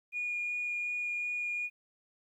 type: tone with vibrato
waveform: sine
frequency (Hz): 2438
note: D#7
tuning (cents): -36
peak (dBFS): -31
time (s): 0.12-1.7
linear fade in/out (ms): 50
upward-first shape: sine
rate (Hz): 2.7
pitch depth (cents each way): 8
effects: tanh soft clip ceiling -27 dBFS + 12-bit